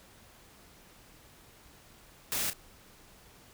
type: noise with echo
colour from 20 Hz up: white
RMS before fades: -32 dBFS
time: 2.32-2.5 s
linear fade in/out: 0 ms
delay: 32 ms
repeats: 1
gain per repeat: -10 dB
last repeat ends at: 2.532 s
effects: pink hiss -57 dBFS RMS until 3.53 s